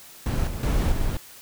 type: noise with level steps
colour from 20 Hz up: brown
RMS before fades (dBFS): -23 / -30 / -21 / -25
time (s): 0.26-1.17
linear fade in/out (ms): 2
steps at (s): 0.47 / 0.63 / 0.92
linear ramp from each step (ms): 2
effects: white hiss -46 dBFS RMS until 1.41 s